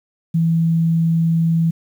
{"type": "tone", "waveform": "sine", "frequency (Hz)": 164.81, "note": "E3", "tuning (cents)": 0, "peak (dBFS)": -13, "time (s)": [0.34, 1.71], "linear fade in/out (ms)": 10, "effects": ["8-bit"]}